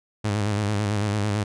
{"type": "tone with vibrato", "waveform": "sawtooth", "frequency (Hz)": 103.83, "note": "G#2", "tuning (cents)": 0, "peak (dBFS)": -18, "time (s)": [0.24, 1.44], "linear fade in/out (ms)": 10, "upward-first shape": "square", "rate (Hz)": 9, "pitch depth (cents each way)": 51, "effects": ["resampled to 22050 Hz"]}